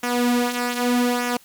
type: tone with flanger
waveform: sawtooth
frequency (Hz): 243.9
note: B3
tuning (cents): -21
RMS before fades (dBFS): -21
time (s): 0.03-1.37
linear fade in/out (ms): 5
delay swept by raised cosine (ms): 0.23 to 4.43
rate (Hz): 0.82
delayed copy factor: -0.6
effects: white hiss -52 dBFS RMS until 1.44 s + MP3 96 kbps